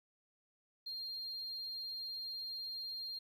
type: tone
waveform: sine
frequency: 4204 Hz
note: C8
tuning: 7 cents sharp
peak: -39 dBFS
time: 0.86-3.19 s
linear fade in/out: 10 ms
effects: tanh soft clip ceiling -38 dBFS + 12-bit